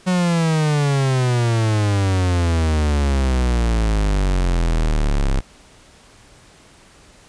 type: exponential sweep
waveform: 45% pulse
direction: down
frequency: 185 to 32.7 Hz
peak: -15 dBFS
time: 0.06-5.41 s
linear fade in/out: 20 ms
effects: pink hiss -48 dBFS RMS until 7.28 s + resampled to 22050 Hz